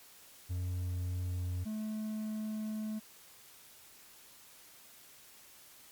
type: tone pair in turn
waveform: triangle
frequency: 89.8 / 215.8 Hz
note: F2 / A3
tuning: +49 / -33 cents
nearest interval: octave + minor third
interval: 1518 cents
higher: second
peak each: -31 / -33 dBFS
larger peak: first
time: 0.49-1.65 / 1.65-3 s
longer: second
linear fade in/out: 20 ms
effects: white hiss -57 dBFS RMS until 5.91 s + MP3 96 kbps